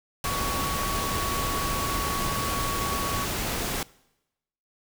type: tone in noise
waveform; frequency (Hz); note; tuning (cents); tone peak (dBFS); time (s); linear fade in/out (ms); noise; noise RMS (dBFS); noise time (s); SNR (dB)
sine; 1121; C#6; +19; -30; 0.25-3.25; 2; pink; -29; 0.24-3.83; -4
effects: noise-tail reverb RT60 0.9 s tail -22 dB re dry